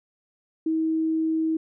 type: tone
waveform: sine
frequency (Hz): 320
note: D#4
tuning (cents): +49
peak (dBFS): -21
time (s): 0.66-1.57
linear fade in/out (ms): 5
effects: none